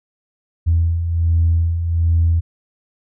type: beating tone pair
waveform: sine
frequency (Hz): 82.41 / 83.71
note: E2 / E2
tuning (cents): 0 / +27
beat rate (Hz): 1.3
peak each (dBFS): -21 / -13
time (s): 0.66-2.41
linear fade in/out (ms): 20
effects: tanh soft clip ceiling -7 dBFS